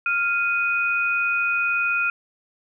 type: tone pair together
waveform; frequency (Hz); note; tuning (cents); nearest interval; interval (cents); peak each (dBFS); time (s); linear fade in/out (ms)
sine; 1396.9 / 2489; F6 / D#7; 0 / 0; minor seventh; 1000; -22; 0.06-2.1; 2
effects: none